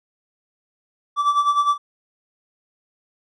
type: tone with tremolo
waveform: triangle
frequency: 1161 Hz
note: D6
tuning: 20 cents flat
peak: -11 dBFS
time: 1.16-1.78 s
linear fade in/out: 50 ms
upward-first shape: sine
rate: 9.8 Hz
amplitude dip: 70%
effects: resampled to 24000 Hz